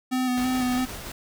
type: tone with vibrato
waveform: square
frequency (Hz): 252.7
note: B3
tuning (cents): +40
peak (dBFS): -23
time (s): 0.11-0.86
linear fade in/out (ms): 20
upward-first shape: square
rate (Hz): 3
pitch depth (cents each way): 20
type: noise with tremolo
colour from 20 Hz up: pink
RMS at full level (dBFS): -36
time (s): 0.37-1.12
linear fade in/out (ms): 5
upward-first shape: square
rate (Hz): 5.8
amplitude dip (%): 25
effects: none